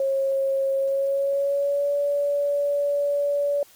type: tone with pitch glide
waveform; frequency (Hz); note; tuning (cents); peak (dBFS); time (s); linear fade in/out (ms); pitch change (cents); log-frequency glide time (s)
sine; 542 to 572.9; C#5 to D5; -39 to -43; -20; 0-3.63; 2; +96; 0.75-1.94
effects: white hiss -53 dBFS RMS until 3.75 s + Opus 32 kbps